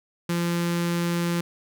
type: tone with notch filter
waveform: sawtooth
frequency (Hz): 171.9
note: F3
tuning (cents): -27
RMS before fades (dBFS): -25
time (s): 0.29-1.41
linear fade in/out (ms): 5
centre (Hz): 690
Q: 1.9
effects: none